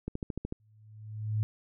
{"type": "click train", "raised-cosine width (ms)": 3, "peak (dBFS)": -21, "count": 7, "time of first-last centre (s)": [0.08, 0.524], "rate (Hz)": 13.5}
{"type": "tone with exponential growth", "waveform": "sine", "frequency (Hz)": 107.5, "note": "A2", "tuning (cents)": -40, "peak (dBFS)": -24, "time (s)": [0.6, 1.43], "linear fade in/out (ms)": 0, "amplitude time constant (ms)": 180}
{"effects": []}